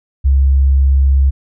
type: tone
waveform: sine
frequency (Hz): 67.9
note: C#2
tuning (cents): -35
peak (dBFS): -7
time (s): 0.24-1.31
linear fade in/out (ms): 20
effects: none